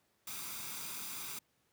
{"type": "noise with comb filter", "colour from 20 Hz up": "white", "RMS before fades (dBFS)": -43, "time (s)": [0.27, 1.39], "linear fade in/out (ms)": 5, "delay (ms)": 0.83, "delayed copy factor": 0.6, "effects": ["pink hiss -75 dBFS RMS until 1.72 s", "high-pass 100 Hz 12 dB/octave"]}